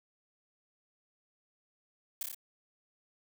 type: noise with echo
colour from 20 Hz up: blue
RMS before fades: -35 dBFS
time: 2.21-2.23 s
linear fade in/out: 2 ms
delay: 29 ms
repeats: 4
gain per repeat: -2 dB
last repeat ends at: 2.346 s
effects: none